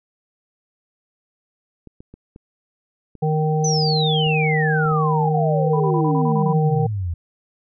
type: clicks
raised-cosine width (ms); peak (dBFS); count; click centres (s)
3; -27; 8; 1.873 / 2.005 / 2.14 / 2.361 / 3.153 / 4.267 / 4.858 / 4.917
type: harmonic tone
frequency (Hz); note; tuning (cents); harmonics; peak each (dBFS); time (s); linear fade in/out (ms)
155; D#3; -6; 1 / 3 / 5; -18 / -23 / -25; 3.22-6.87; 10
type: exponential sweep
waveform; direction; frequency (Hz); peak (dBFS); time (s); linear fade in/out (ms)
sine; down; 6180 to 80.9; -21; 3.64-7.14; 5
type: tone bursts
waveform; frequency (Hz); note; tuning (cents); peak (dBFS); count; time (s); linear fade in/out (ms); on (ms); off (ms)
sine; 987.8; B5; 0; -25; 8; 5.73-6.531; 5; 73; 31
effects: none